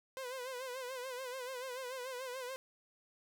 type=tone with vibrato; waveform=sawtooth; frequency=510 Hz; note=C5; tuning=44 cents flat; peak=-37 dBFS; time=0.17-2.56 s; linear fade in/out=0 ms; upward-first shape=sine; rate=6.9 Hz; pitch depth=80 cents each way; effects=none